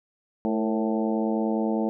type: harmonic tone with a mistuned harmonic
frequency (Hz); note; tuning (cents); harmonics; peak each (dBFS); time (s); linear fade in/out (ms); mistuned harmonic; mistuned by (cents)
109.8; A2; -3; 2 / 3 / 4 / 5 / 6 / 7 / 8; -25 / -29 / -31 / -33 / -35 / -36 / -37; 0.45-1.89; 0; 4; +58
effects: none